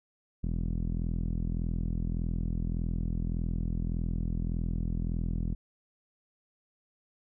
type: tone with low-pass filter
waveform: sawtooth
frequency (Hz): 41.71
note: E1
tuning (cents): +21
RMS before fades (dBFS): -31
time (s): 0.43-5.55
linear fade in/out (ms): 10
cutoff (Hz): 210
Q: 1.9
effects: none